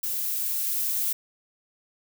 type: noise with level ramp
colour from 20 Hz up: violet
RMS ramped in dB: -29 to -26 dBFS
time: 0.03-1.13 s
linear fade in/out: 5 ms
effects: none